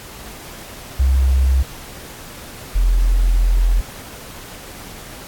sine tone pair in turn, 65.8 / 42.75 Hz, C2 / F1, +10 / -36 cents, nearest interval perfect fifth, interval 746 cents, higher first, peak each -11 dBFS, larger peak neither, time 0.99-1.63 / 2.75-3.81 s, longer second, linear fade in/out 10 ms, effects pink hiss -36 dBFS RMS until 5.27 s + AAC 64 kbps

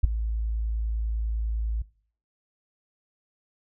sine tone with ADSR envelope, 55 Hz, A1, in tune, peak -10 dBFS, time 0.03-1.82 s, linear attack 13 ms, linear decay 9 ms, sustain -15 dB, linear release 5 ms, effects noise-tail reverb RT60 0.5 s tail -21 dB re dry

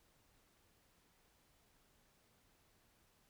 silence, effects pink hiss -73 dBFS RMS until 3.29 s

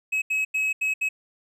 triangle tone bursts at uneven times, 2562 Hz, E7, 50 cents flat, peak -20 dBFS, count 5, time 0.12-0.22 / 0.3-0.45 / 0.54-0.73 / 0.81-0.94 / 1.01-1.09 s, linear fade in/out 10 ms, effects none

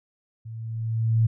sine tone with level ramp, 112.8 Hz, A2, 44 cents sharp, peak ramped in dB -35 to -15 dBFS, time 0.45-1.27 s, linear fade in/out 10 ms, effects none

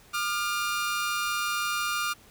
sawtooth tone pair together, 1200 / 1404.3 Hz, D6 / F6, +37 / +9 cents, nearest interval minor third, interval 272 cents, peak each -26 dBFS, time 0.13-2.14 s, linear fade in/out 20 ms, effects pink hiss -55 dBFS RMS until 2.3 s

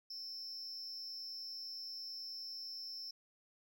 triangle tone with amplitude modulation, 5310 Hz, E8, 12 cents sharp, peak -39 dBFS, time 0.1-3.11 s, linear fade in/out 5 ms, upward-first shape sine, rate 229 Hz, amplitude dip 80%, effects none

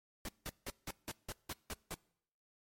pink noise bursts, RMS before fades -42 dBFS, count 9, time 0.25-1.943 s, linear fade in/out 2 ms, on 37 ms, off 170 ms, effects noise-tail reverb RT60 0.7 s tail -24 dB re dry + MP3 64 kbps

